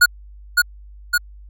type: tone with echo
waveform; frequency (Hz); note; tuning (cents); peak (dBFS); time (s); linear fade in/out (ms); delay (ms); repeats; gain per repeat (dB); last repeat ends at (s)
square; 1446; F#6; -40; -8; 0.01-0.06; 10; 560; 2; -3; 1.18
effects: added 50 Hz sine -38 dBFS peak until 1.49 s